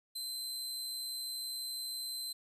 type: tone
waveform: sawtooth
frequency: 4083 Hz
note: C8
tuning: 43 cents flat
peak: -35 dBFS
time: 0.15-2.33 s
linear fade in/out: 10 ms
effects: resampled to 32000 Hz + 12-bit